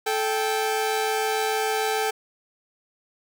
sawtooth tone pair together, 435.7 / 784.7 Hz, A4 / G5, -17 / +2 cents, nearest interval minor seventh, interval 1019 cents, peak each -21 / -22 dBFS, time 0.06-2.11 s, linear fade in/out 10 ms, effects none

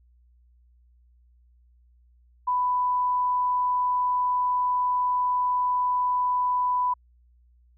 sine tone, 994 Hz, B5, 11 cents sharp, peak -21 dBFS, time 2.47-6.94 s, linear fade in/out 10 ms, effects added 60 Hz sine -56 dBFS peak until 7.77 s

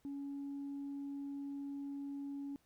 sine tone, 280.5 Hz, C#4, 21 cents sharp, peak -39 dBFS, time 0.05-2.56 s, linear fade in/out 0 ms, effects tanh soft clip ceiling -38 dBFS + pink hiss -75 dBFS RMS until 2.65 s

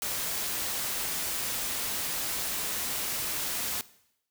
white noise, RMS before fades -32 dBFS, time 0.02-3.81 s, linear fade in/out 0 ms, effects noise-tail reverb RT60 0.8 s tail -19 dB re dry

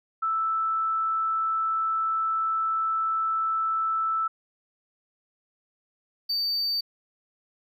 sine / triangle tone pair in turn, 1318.5 / 4602 Hz, E6 / D8, 0 / -36 cents, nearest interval octave + minor seventh, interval 2164 cents, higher second, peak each -23 dBFS, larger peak neither, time 0.22-4.28 / 6.29-6.81 s, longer first, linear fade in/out 10 ms, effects none

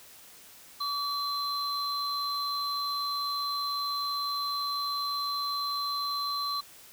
triangle tone pair together, 1146 / 4084 Hz, D6 / C8, -43 / -43 cents, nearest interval octave + minor seventh, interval 2200 cents, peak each -30 / -31 dBFS, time 0.8-6.61 s, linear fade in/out 10 ms, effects white hiss -52 dBFS RMS until 6.92 s

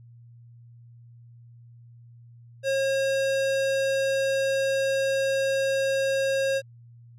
square tone, 541 Hz, C#5, 42 cents flat, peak -23 dBFS, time 2.63-6.62 s, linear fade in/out 50 ms, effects added 118 Hz sine -47 dBFS peak until 7.18 s + low-pass 8000 Hz 12 dB/octave

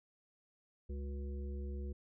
harmonic tone with a mistuned harmonic, 69.3 Hz, C#2, in tune, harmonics 1 / 3 / 5 / 7, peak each -39 / -50 / -51 / -56 dBFS, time 0.89-1.93 s, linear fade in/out 10 ms, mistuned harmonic 5, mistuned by +84 cents, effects none

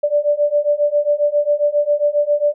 sine beating tone pair, 583 / 590.4 Hz, D5 / D5, -13 / +9 cents, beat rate 7.4 Hz, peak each -17 / -16 dBFS, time 0.03-2.54 s, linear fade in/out 10 ms, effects none

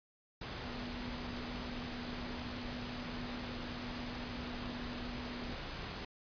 sine tone in noise, 243.9 Hz, B3, 21 cents flat, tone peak -44 dBFS, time 0.63-5.53 s, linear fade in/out 5 ms, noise pink, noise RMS -43 dBFS, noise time 0.41-6.05 s, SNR -4 dB, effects resampled to 11025 Hz

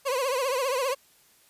30% pulse tone with vibrato, 523.3 Hz, C5, in tune, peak -22 dBFS, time 0.05-0.95 s, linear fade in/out 20 ms, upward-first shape triangle, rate 15 Hz, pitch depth 150 cents each way, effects white hiss -60 dBFS RMS until 1.49 s + resampled to 32000 Hz

